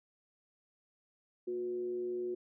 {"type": "tone with frequency modulation", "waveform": "sine", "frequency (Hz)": 362.2, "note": "F#4", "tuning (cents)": -37, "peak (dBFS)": -34, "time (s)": [1.47, 2.35], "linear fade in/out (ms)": 10, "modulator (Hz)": 131, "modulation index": 0.31, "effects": []}